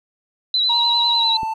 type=tone with vibrato; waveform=sine; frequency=3951 Hz; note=B7; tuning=in tune; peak=-15 dBFS; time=0.54-1.37 s; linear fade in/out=2 ms; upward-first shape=triangle; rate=10 Hz; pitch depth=59 cents each way
type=tone with pitch glide; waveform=triangle; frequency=944 to 885.9 Hz; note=A#5 to A5; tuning=+22 to +12 cents; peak=-19 dBFS; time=0.69-1.54 s; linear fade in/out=10 ms; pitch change=-110 cents; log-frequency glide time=1.12-1.4 s
type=click; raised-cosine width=3 ms; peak=-20 dBFS; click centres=1.432 s
effects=none